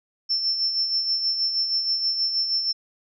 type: tone with tremolo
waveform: sine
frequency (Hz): 5360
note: E8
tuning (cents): +28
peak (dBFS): -19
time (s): 0.29-2.73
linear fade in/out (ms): 20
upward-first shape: sine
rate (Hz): 6.3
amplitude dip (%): 50
effects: none